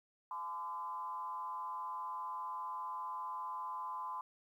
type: tone with frequency modulation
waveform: sine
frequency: 1020 Hz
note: C6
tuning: 44 cents flat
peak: -39 dBFS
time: 0.31-4.21 s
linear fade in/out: 2 ms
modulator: 165 Hz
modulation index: 0.74
effects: 12-bit